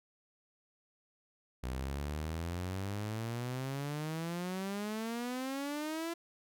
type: exponential sweep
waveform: sawtooth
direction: up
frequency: 61.8 to 341 Hz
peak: -32 dBFS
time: 1.63-6.14 s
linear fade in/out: 10 ms
effects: none